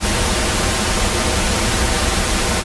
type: noise with comb filter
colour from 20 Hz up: pink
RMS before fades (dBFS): -17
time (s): 0-2.64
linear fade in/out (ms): 50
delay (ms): 7.1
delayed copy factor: -0.55
effects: resampled to 24000 Hz